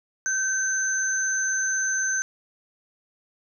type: tone pair together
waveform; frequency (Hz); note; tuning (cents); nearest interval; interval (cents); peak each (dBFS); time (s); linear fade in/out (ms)
sine; 1546 / 6184; G6 / G8; -24 / -24; 2 octaves; 2400; -25; 0.26-2.22; 0
effects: none